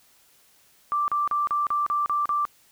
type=tone bursts; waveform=sine; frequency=1174.7 Hz; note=D6; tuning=in tune; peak=-21 dBFS; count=8; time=0.92-2.452 s; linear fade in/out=0 ms; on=160 ms; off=36 ms; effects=white hiss -59 dBFS RMS until 2.71 s